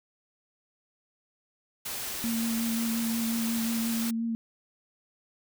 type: noise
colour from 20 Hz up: white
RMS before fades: -35 dBFS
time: 1.85-4.11 s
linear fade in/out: 10 ms
type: tone with vibrato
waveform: sine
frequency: 228.9 Hz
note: A#3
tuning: 31 cents flat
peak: -27 dBFS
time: 2.24-4.35 s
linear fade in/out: 0 ms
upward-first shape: sine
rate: 5.6 Hz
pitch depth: 18 cents each way
effects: none